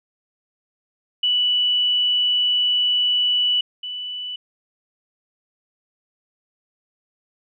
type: tone pair in turn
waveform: sine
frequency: 2960 / 2975 Hz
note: F#7 / F#7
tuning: 0 / +9 cents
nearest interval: unison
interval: 9 cents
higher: second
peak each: -16 / -27 dBFS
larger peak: first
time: 1.23-3.61 / 3.83-4.36 s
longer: first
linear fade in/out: 5 ms
effects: none